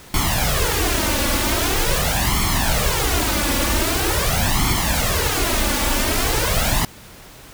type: noise with flanger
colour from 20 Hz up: pink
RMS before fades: -19 dBFS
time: 0.14-6.85 s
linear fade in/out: 2 ms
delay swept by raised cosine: 0.92 to 3.52 ms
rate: 0.44 Hz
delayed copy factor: +0.75
effects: pink hiss -42 dBFS RMS until 7.53 s